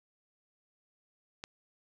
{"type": "click", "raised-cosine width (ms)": 0.2, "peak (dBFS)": -23, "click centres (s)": 1.439, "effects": []}